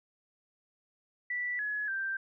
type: tone with pitch steps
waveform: sine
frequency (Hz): 1965 / 1692 / 1571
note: B6 / G#6 / G6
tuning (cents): -9 / +32 / +3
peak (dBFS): -31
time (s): 1.3-2.17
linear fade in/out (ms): 5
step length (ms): 290
effects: none